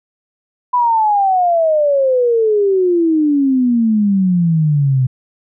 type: exponential sweep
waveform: sine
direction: down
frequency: 1000 to 126.1 Hz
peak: -10 dBFS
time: 0.73-5.07 s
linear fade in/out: 10 ms
effects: none